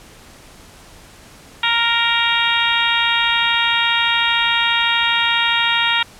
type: harmonic tone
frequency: 466.2 Hz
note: A#4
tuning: in tune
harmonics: 2 / 3 / 4 / 5 / 6 / 7 / 8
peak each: -22 / -22 / -22 / -22 / -22 / -22 / -22 dBFS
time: 1.63-6.03 s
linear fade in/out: 5 ms
effects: pink hiss -43 dBFS RMS until 6.19 s + low-pass 11000 Hz 12 dB/octave